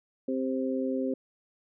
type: harmonic tone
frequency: 131.1 Hz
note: C3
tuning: 4 cents sharp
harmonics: 2 / 3 / 4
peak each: -29 / -34 / -33 dBFS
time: 0.28-1.14 s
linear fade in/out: 5 ms
effects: none